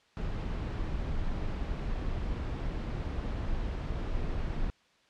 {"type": "noise", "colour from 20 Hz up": "brown", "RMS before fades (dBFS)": -33, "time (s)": [0.17, 4.7], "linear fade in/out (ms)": 0, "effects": ["white hiss -65 dBFS RMS until 5.09 s", "low-pass 4000 Hz 12 dB/octave"]}